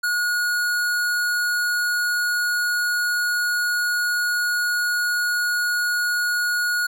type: tone with hard clipping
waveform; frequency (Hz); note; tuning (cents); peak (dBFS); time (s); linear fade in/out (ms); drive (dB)
sine; 1447; F#6; -39; -21; 0.03-6.87; 10; 18
effects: none